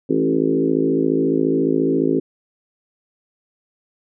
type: harmonic tone with a mistuned harmonic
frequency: 54.4 Hz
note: A1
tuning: 19 cents flat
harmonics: 3 / 4 / 5 / 6 / 7 / 8 / 9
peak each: -27 / -29 / -19 / -23 / -21 / -23 / -30 dBFS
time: 0.09-2.2 s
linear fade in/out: 10 ms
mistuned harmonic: 6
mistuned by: +16 cents
effects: none